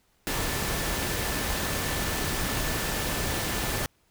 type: tone in noise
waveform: sine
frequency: 1760 Hz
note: A6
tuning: in tune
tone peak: -40 dBFS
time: 0.27-3.86 s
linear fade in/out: 0 ms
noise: pink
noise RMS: -29 dBFS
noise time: 0.27-3.86 s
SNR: -14 dB
effects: pink hiss -67 dBFS RMS until 4.1 s